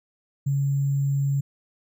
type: tone with sample-and-hold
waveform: sine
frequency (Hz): 139.5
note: C#3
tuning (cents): +11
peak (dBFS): -20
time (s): 0.46-1.41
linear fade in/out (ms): 10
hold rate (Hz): 7350
effects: none